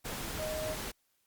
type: tone in noise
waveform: sine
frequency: 622 Hz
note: D#5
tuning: 1 cent flat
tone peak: -35 dBFS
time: 0.38-0.75 s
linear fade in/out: 20 ms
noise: pink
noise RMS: -39 dBFS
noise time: 0.04-0.92 s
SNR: +1 dB
effects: white hiss -75 dBFS RMS until 1.26 s + Opus 48 kbps